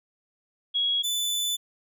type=tone pair in turn; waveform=sine / sawtooth; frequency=3322 / 3498 Hz; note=G#7 / A7; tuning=0 / -11 cents; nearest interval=minor second; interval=89 cents; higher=second; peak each=-22 dBFS; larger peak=neither; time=0.74-1.03 / 1.03-1.57 s; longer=second; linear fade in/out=20 ms; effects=none